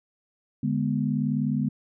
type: chord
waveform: sine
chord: G# diminished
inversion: second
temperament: equal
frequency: 146.83 / 207.7 / 246.9 Hz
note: D3 / G#3 / B3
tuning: 0 / 0 / 0 cents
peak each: -27 dBFS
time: 0.63-1.69 s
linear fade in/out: 5 ms
effects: none